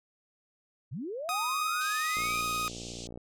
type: linear sweep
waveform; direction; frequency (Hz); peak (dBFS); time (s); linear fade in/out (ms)
sine; up; 96 to 2489; -34; 0.91-2.43; 20
type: tone with vibrato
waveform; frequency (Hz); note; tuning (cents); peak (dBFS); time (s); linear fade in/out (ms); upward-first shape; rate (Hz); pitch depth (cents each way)
sawtooth; 1248; D#6; +5; -26; 1.29-2.68; 0; square; 20; 12
type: band-pass noise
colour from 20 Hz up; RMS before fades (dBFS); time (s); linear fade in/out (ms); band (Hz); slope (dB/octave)
white; -45; 1.81-3.07; 0; 2700 to 7600; 48
type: click train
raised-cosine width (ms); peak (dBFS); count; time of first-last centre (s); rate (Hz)
2; -30; 60; 2.17-3.175; 58.7
effects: none